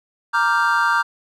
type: chord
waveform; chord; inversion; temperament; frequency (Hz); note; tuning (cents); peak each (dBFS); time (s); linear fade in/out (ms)
triangle; G minor seventh; first; equal; 932.3 / 1174.7 / 1396.9 / 1568; Bb5 / D6 / F6 / G6; 0 / 0 / 0 / 0; -19; 0.33-1.03; 20
effects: none